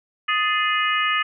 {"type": "harmonic tone with a mistuned harmonic", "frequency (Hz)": 415.3, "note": "G#4", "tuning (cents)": 0, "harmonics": [3, 4, 5, 6, 7], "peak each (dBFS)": [-22, -25, -26, -28, -26], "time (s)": [0.28, 1.23], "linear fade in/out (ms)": 10, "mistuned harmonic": 4, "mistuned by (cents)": 92, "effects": []}